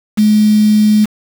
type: tone with quantisation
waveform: sine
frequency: 212.4 Hz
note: G#3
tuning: 39 cents sharp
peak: -6 dBFS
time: 0.17-1.06 s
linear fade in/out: 20 ms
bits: 4
effects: none